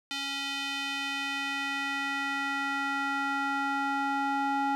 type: tone with band-pass filter sweep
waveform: square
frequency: 277.2 Hz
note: C#4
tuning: in tune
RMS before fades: -31 dBFS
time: 0.11-4.75 s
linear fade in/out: 0 ms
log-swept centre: 3400 to 940 Hz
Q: 1.7
effects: none